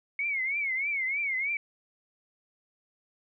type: tone with vibrato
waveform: sine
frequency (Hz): 2193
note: C#7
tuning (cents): -19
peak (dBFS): -27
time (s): 0.19-1.57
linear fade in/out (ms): 2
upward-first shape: triangle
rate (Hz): 3.2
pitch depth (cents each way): 150
effects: none